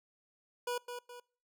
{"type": "tone with echo", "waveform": "25% pulse", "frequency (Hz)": 487.4, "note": "B4", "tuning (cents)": -23, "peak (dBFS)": -30, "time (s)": [0.67, 0.78], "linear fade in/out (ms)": 5, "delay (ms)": 210, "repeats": 2, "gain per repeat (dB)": -7, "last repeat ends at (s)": 1.2, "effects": ["noise-tail reverb RT60 0.5 s tail -26 dB re dry"]}